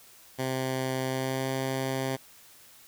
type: tone with pitch glide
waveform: 10% pulse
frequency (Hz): 130.81 to 132.56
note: C3 to C3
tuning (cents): 0 to +23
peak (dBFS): -20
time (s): 0.38-2.17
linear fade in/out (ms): 20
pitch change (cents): +23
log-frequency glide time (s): 1.07-1.47
effects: white hiss -54 dBFS RMS until 2.87 s